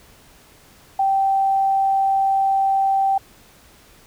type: tone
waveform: sine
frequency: 779 Hz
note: G5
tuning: 11 cents flat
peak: -15 dBFS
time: 0.99-3.18 s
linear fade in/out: 5 ms
effects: pink hiss -50 dBFS RMS until 4.06 s